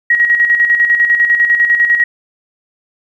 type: tone with tremolo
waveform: sine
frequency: 1900 Hz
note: A#6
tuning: 33 cents sharp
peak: -6 dBFS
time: 0.1-2.04 s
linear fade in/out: 5 ms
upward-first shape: square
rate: 10 Hz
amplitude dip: 50%
effects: 8-bit